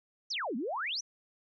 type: exponential two-way sweep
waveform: sine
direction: down then up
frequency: 6300 to 209.9 to 6300 Hz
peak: -32 dBFS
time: 0.3-1.01 s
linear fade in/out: 10 ms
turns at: 0.56 s
effects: none